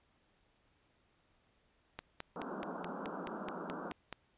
click train, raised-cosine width 0.3 ms, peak -25 dBFS, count 11, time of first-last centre 1.99-4.127 s, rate 4.68 Hz
pink band-pass noise, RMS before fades -43 dBFS, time 2.36-3.92 s, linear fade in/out 0 ms, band 170 to 1500 Hz, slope 96 dB/octave
effects pink hiss -73 dBFS RMS until 4.37 s + resampled to 8000 Hz

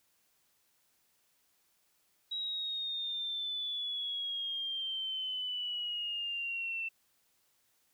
sine exponential sweep, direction down, 3861 to 2673 Hz, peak -34 dBFS, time 2.31-6.89 s, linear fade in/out 10 ms, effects white hiss -73 dBFS RMS until 7.93 s

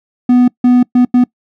triangle tone bursts at uneven times, 247.4 Hz, B3, 3 cents sharp, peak -3 dBFS, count 4, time 0.29-0.48 / 0.64-0.83 / 0.95-1.05 / 1.14-1.24 s, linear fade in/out 5 ms, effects noise-tail reverb RT60 0.1 s tail -23 dB re dry

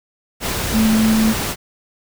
sine tone in noise, 220 Hz, A3, in tune, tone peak -12 dBFS, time 0.72-1.35 s, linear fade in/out 50 ms, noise pink, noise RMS -22 dBFS, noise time 0.4-1.56 s, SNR +7 dB, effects none

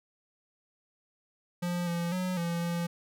square tone with pitch steps, 175.5 / 171.2 / 183.5 / 170.3 / 171.3 Hz, F3 / F3 / F#3 / F3 / F3, +9 / -34 / -14 / -43 / -33 cents, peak -30 dBFS, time 1.62-2.87 s, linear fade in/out 10 ms, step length 250 ms, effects none

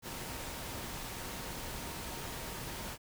sine tone in noise, 926 Hz, A#5, 12 cents flat, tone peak -53 dBFS, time 0.02-2.98 s, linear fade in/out 50 ms, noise pink, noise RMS -42 dBFS, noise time 0.02-2.98 s, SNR -14 dB, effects none

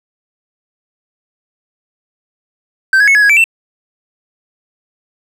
triangle tone with pitch steps, 1554 / 1669 / 2196 / 1688 / 1655 / 2323 / 2682 Hz, G6 / G#6 / C#7 / G#6 / G#6 / D7 / E7, -16 / +8 / -17 / +28 / -6 / -20 / +29 cents, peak -4 dBFS, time 2.93-3.441 s, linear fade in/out 2 ms, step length 73 ms, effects none

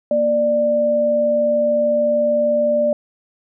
sine tone pair together, 234.8 / 591.7 Hz, A#3 / D5, +13 / +13 cents, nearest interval octave + major third, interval 1600 cents, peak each -24 / -14 dBFS, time 0.11-2.93 s, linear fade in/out 2 ms, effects none

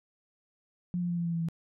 sine tone with pitch steps, 177.3 / 175.16 / 173.05 / 170.96 / 168.9 / 166.87 / 164.85 Hz, F3 / F3 / F3 / F3 / E3 / E3 / E3, +26 / +5 / -16 / -37 / +42 / +21 / 0 cents, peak -28 dBFS, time 0.94-1.486 s, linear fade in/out 0 ms, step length 78 ms, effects none

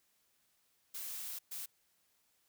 blue noise bursts at uneven times, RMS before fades -43 dBFS, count 2, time 0.94-1.39 / 1.51-1.66 s, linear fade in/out 10 ms, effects white hiss -75 dBFS RMS until 2.48 s

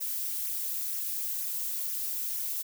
violet noise with flanger, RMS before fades -33 dBFS, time 0-2.63 s, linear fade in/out 20 ms, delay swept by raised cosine 0.23 to 5.63 ms, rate 2.1 Hz, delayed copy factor -0.55, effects none

